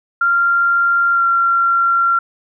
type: tone with pitch glide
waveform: sine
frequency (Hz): 1387 to 1372.7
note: F6 to F6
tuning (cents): -12 to -30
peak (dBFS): -11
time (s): 0.21-2.19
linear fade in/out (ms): 5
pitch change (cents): -18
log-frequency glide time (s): 1.12-1.23
effects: none